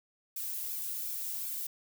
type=noise with flanger; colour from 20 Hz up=violet; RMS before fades=-37 dBFS; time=0.36-1.67 s; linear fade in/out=5 ms; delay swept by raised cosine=1 to 2.4 ms; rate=2.7 Hz; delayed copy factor=-0.6; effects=none